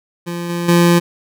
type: tone with level steps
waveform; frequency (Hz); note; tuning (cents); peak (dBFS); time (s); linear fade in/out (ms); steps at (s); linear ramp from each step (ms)
25% pulse; 172.5; F3; -21; -18 / -15 / -5; 0.26-1; 20; 0.49 / 0.68; 10
effects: none